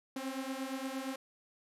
sawtooth beating tone pair, 261.6 / 270.2 Hz, C4 / C#4, 0 / -44 cents, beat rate 8.6 Hz, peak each -36 / -36 dBFS, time 0.16-1.16 s, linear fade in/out 5 ms, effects resampled to 32000 Hz

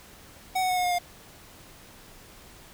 square tone with pitch steps, 749 / 740.4 / 731.9 / 723.5 / 715.2 / 707 Hz, F#5 / F#5 / F#5 / F#5 / F5 / F5, +21 / +1 / -19 / -39 / +41 / +21 cents, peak -24 dBFS, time 0.55-0.988 s, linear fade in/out 10 ms, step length 73 ms, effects pink hiss -50 dBFS RMS until 2.73 s

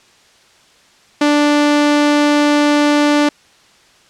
sawtooth tone, 293.7 Hz, D4, in tune, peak -6 dBFS, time 1.21-3.29 s, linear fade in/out 5 ms, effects white hiss -49 dBFS RMS until 4.09 s + low-pass 6000 Hz 12 dB/octave

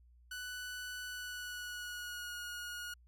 sawtooth tone with pitch glide, 1488 to 1442.3 Hz, F#6 to F#6, +9 to -45 cents, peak -38 dBFS, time 0.31-2.94 s, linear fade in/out 5 ms, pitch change -54 cents, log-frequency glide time 1.06-2.37 s, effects added 60 Hz sine -60 dBFS peak until 3.07 s

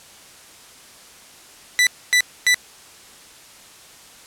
sawtooth tone bursts, 1982 Hz, B6, 6 cents sharp, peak -9 dBFS, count 3, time 1.79-2.544 s, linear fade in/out 0 ms, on 78 ms, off 260 ms, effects white hiss -45 dBFS RMS until 4.26 s + low-pass 10000 Hz 12 dB/octave

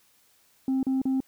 sine tone bursts, 264.3 Hz, C4, 18 cents sharp, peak -20 dBFS, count 3, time 0.68-1.204 s, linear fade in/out 2 ms, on 150 ms, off 37 ms, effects tanh soft clip ceiling -21 dBFS + white hiss -63 dBFS RMS until 1.27 s

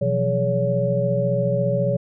sine tone cluster, 125 / 168.6 / 183 / 419.7 / 565 Hz, B2 / E3 / F#3 / G#4 / C#5, +21 / +39 / -19 / +18 / +33 cents, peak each -23 / -27 / -27 / -29 / -21 dBFS, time 0.01-1.97 s, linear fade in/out 10 ms, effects none

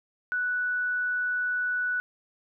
sine tone, 1480 Hz, F#6, in tune, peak -25 dBFS, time 0.32-2 s, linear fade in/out 0 ms, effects none

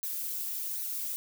violet noise with flanger, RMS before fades -35 dBFS, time 0.03-1.16 s, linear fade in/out 0 ms, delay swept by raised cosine 0.47 to 4.77 ms, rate 1.3 Hz, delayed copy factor +0.6, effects none

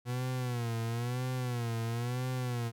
40% pulse tone with vibrato, 121 Hz, B2, 35 cents flat, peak -31 dBFS, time 0.05-2.72 s, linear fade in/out 50 ms, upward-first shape sine, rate 1 Hz, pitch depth 100 cents each way, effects none

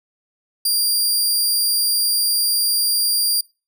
20% pulse tone, 4777 Hz, D8, 29 cents sharp, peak -10 dBFS, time 0.65-3.41 s, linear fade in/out 5 ms, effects noise-tail reverb RT60 0.3 s tail -24 dB re dry

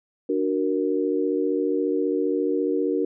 sine chord, D augmented, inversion none, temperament equal with one note detuned, 295.2 / 370 / 466.2 Hz, D4 / F#4 / A#4, +9 / 0 / 0 cents, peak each -25 dBFS, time 0.29-3.05 s, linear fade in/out 5 ms, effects none

